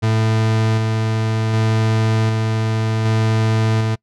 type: tone with tremolo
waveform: 40% pulse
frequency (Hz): 110.7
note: A2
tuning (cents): +11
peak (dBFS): -13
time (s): 0.02-3.96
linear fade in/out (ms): 20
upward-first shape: square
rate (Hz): 0.66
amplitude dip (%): 25
effects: noise-tail reverb RT60 0.1 s tail -26 dB re dry + low-pass 6000 Hz 12 dB/octave